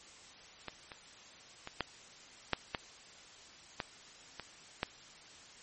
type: clicks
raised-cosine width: 0.3 ms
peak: -23 / -29 / -25 / -16 / -12 / -17 / -18 / -25 / -15 dBFS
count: 9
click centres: 0.683 / 0.918 / 1.674 / 1.807 / 2.533 / 2.748 / 3.802 / 4.397 / 4.831 s
effects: white hiss -55 dBFS RMS until 5.62 s + MP3 32 kbps